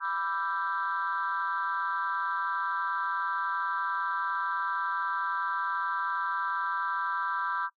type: chord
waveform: sine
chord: E minor seventh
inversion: second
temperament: equal with one note detuned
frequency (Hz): 987.8 / 1174.7 / 1343.9 / 1568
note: B5 / D6 / E6 / G6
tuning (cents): 0 / 0 / +33 / 0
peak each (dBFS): -33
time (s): 0-7.7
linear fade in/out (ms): 50
effects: noise-tail reverb RT60 0.1 s tail -22 dB re dry + tanh soft clip ceiling -21 dBFS